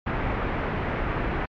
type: low-pass noise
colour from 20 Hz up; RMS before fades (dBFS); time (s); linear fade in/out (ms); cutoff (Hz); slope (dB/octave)
pink; -27; 0.06-1.46; 10; 2200; 24
effects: MP3 64 kbps